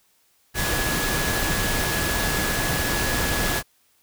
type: tone in noise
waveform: sine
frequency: 1687 Hz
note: G#6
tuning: 27 cents sharp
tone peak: -29 dBFS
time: 0.54-3.63 s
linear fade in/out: 50 ms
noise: pink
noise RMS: -24 dBFS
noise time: 0.54-3.63 s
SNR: -8 dB
effects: white hiss -63 dBFS RMS until 4.02 s